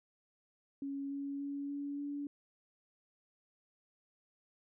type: tone with pitch steps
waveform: sine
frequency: 277.6 / 279.9 / 282.1 / 284.4 / 286.7 Hz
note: C#4 / C#4 / C#4 / C#4 / D4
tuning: +3 / +17 / +30 / +45 / -42 cents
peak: -37 dBFS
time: 0.82-2.27 s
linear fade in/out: 2 ms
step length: 290 ms
effects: none